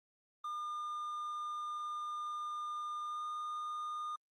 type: tone with pitch glide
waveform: triangle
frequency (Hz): 1208 to 1219.2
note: D6 to D#6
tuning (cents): +48 to -36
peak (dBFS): -36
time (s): 0.44-4.16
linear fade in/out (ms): 5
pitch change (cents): +16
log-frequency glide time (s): 3.06-3.23
effects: Opus 24 kbps